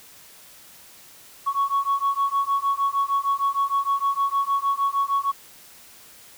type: beating tone pair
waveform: sine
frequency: 1108.7 / 1115.2 Hz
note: C#6 / C#6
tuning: 0 / +10 cents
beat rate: 6.5 Hz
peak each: -22 dBFS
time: 1.46-5.32 s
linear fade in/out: 20 ms
effects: tanh soft clip ceiling -15 dBFS + white hiss -48 dBFS RMS until 6.37 s